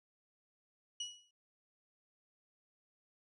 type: tone with exponential decay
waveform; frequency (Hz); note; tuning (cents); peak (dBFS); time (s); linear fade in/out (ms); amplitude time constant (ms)
30% pulse; 2922; F#7; -22; -33; 1-1.31; 5; 67
effects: resampled to 22050 Hz